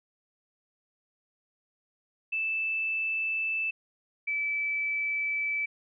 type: tone pair in turn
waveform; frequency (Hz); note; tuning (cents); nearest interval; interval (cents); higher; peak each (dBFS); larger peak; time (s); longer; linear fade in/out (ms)
sine; 2637 / 2309; E7 / D7; 0 / -30; major second; 230; first; -27 / -27; neither; 2.32-3.71 / 4.27-5.66; neither; 10
effects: none

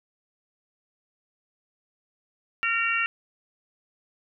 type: harmonic tone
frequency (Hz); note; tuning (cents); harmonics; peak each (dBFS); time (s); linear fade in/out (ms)
459.2; A#4; -26; 3 / 4 / 5 / 6; -28 / -29 / -30 / -26; 2.63-3.06; 0
effects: none

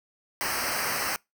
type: noise with comb filter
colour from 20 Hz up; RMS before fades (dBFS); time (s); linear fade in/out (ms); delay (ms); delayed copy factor
pink; -29; 0.41-1.16; 0; 0.28; -0.95
effects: noise-tail reverb RT60 0.2 s tail -25 dB re dry

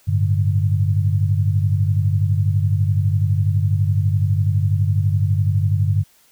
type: chord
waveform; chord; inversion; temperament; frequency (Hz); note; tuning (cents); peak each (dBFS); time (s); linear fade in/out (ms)
sine; G suspended second; none; equal; 98 / 110 / 146.83; G2 / A2 / D3; 0 / 0 / 0; -16 / -22 / -22; 0.07-6.04; 20
effects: white hiss -55 dBFS RMS until 6.31 s

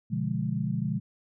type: chord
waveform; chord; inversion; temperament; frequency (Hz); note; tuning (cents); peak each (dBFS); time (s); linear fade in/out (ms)
sine; B diminished seventh; none; equal; 123.47 / 146.83 / 174.61 / 207.7; B2 / D3 / F3 / Ab3; 0 / 0 / 0 / 0; -32; 0.1-1; 20
effects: none

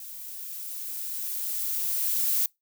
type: noise with level ramp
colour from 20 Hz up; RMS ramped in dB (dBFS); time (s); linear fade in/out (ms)
violet; -41 to -24; 0-2.46; 2
effects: noise-tail reverb RT60 0.2 s tail -26 dB re dry

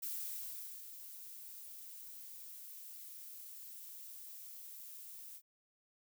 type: noise with ADSR envelope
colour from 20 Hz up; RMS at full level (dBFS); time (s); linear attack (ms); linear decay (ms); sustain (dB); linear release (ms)
violet; -41; 0.02-5.42; 13; 790; -10; 64
effects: none

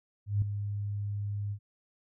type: tone with ADSR envelope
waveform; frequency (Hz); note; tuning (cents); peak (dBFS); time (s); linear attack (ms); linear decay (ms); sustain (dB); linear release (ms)
sine; 102.2; G#2; -27; -22; 0.26-1.59; 160; 3; -9; 73
effects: none

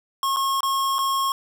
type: tone with dropouts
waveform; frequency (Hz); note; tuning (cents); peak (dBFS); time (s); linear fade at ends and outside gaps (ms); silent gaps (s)
square; 1085; C#6; -37; -21; 0.23-1.32; 1; 0.362-0.368 / 0.606-0.631 / 0.984-0.989
effects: 10-bit

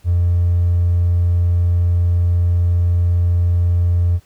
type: tone with hard clipping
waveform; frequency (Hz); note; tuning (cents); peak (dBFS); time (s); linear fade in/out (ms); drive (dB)
triangle; 87.31; F2; 0; -12; 0.04-4.2; 50; 3
effects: pink hiss -55 dBFS RMS until 4.25 s

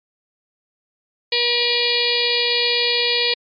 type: harmonic tone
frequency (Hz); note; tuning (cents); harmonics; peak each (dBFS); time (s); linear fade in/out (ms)
480; B4; -49; 1 / 2 / 4 / 5 / 6 / 7 / 8 / 9 / 10; -24 / -33 / -28 / -23 / -26 / -25 / -24 / -22 / -26; 1.32-3.34; 5
effects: MP3 32 kbps

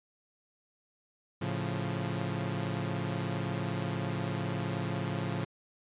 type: chord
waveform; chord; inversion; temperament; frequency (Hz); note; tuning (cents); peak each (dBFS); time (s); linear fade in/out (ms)
sawtooth; A augmented; none; equal; 110 / 138.59 / 174.61; A2 / C#3 / E#3; 0 / 0 / 0; -32; 1.41-5.45; 10
effects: resampled to 8000 Hz

